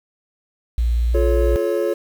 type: tone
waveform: sine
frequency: 58.6 Hz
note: A#1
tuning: 10 cents sharp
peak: -15 dBFS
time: 0.78-1.56 s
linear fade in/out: 0 ms
type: chord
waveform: triangle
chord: F augmented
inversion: none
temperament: equal with one note detuned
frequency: 349.2 / 430.7 / 554.4 Hz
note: F4 / A4 / C#5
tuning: 0 / -37 / 0 cents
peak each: -20 / -20 / -20 dBFS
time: 1.14-1.94 s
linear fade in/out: 10 ms
effects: 7-bit